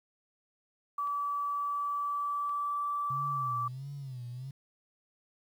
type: tone with pitch glide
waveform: sine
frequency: 1151 to 1161 Hz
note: D6 to D6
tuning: -35 to -20 cents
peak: -30 dBFS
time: 0.98-3.68 s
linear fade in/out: 5 ms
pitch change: +15 cents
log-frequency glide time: 1.49-2.87 s
type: clicks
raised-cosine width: 0.3 ms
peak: -39 dBFS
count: 2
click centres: 1.073 / 2.494 s
type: tone with vibrato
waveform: sine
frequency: 131.2 Hz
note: C3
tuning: 5 cents sharp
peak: -38 dBFS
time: 3.1-4.51 s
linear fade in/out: 5 ms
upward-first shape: sine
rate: 1.5 Hz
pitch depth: 140 cents each way
effects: 10-bit